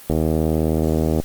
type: click train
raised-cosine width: 2 ms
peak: -6 dBFS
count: 88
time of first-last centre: 0.1-1.2 s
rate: 79.1 Hz
effects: white hiss -42 dBFS RMS until 1.24 s + Opus 32 kbps